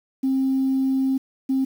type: tone pair in turn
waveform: sine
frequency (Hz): 265.7 / 265.7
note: C4 / C4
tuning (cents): +27 / +27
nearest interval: unison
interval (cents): 0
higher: neither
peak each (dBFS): -17 / -17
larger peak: neither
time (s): 0.23-1.18 / 1.49-1.65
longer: first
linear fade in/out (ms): 10
effects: tanh soft clip ceiling -14 dBFS + 8-bit